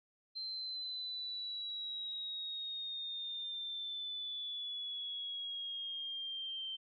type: exponential sweep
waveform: sine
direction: down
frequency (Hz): 4129 to 3118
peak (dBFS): -39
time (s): 0.35-6.77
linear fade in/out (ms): 20
effects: none